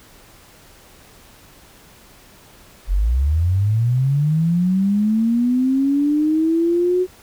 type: linear sweep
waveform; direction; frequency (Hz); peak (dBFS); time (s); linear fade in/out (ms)
sine; up; 41.2 to 370; -14; 2.87-7.07; 50
effects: pink hiss -47 dBFS RMS until 7.22 s